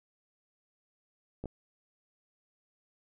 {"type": "clicks", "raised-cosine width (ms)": 2, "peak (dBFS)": -25, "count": 2, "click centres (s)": [1.44, 1.457], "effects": []}